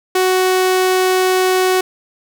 sawtooth tone, 371.5 Hz, F#4, 7 cents sharp, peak -8 dBFS, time 0.15-1.81 s, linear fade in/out 5 ms, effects none

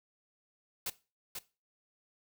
white noise with echo, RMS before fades -36 dBFS, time 0.86-0.9 s, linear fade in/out 5 ms, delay 490 ms, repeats 1, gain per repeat -5 dB, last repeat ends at 1.39 s, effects noise-tail reverb RT60 0.3 s tail -18 dB re dry

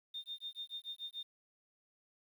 sine tone with tremolo, 3639 Hz, A#7, 42 cents flat, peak -39 dBFS, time 0.14-1.23 s, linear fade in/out 5 ms, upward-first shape sine, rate 6.9 Hz, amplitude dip 100%, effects 11-bit

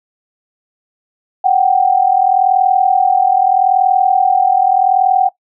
sine tone pair together, 738 / 778.8 Hz, F#5 / G5, -5 / -12 cents, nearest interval minor second, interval 93 cents, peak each -11 dBFS, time 1.44-5.29 s, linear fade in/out 10 ms, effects noise-tail reverb RT60 0.1 s tail -18 dB re dry

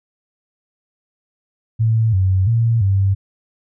sine tone with pitch steps, 112.1 / 94.3 / 115.2 / 97.5 Hz, A2 / F#2 / A#2 / G2, +33 / +33 / -20 / -9 cents, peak -12 dBFS, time 1.79-3.15 s, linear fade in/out 20 ms, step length 340 ms, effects none

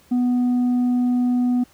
sine tone with tanh clipping, 246.9 Hz, B3, in tune, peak -17 dBFS, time 0.11-1.64 s, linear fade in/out 10 ms, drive 3 dB, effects pink hiss -54 dBFS RMS until 1.73 s + high-pass 60 Hz 12 dB/octave

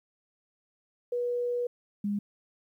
sine tone pair in turn, 485.7 / 204.2 Hz, B4 / G#3, -29 / -29 cents, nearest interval octave + minor third, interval 1500 cents, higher first, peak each -27 dBFS, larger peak neither, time 1.12-1.67 / 2.04-2.19 s, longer first, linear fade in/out 5 ms, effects 11-bit

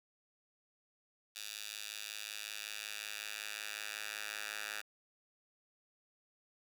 10% pulse tone with high-pass filter sweep, 105.4 Hz, G#2, 26 cents sharp, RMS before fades -44 dBFS, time 1.35-4.82 s, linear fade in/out 20 ms, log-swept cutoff 3500 to 1700 Hz, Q 1.2, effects none

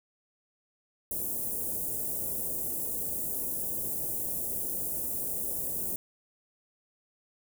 white band-stop noise, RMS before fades -33 dBFS, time 1.11-5.96 s, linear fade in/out 2 ms, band 590 to 9400 Hz, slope 24 dB/octave, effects none

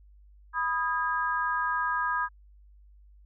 sine chord, G# minor, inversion first, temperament equal with one note detuned, 987.8 / 1244.5 / 1627 Hz, B5 / D#6 / G#6, 0 / 0 / -36 cents, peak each -30 dBFS, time 0.53-2.29 s, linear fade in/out 50 ms, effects added 50 Hz sine -52 dBFS peak until 3.25 s

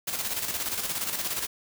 white noise with tremolo, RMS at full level -29 dBFS, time 0.07-1.47 s, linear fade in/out 10 ms, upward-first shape square, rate 17 Hz, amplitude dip 50%, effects none

